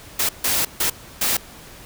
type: noise bursts at uneven times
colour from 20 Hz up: white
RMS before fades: -20 dBFS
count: 4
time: 0.19-0.29 / 0.44-0.65 / 0.8-0.9 / 1.21-1.37 s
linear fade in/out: 5 ms
effects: pink hiss -42 dBFS RMS until 1.85 s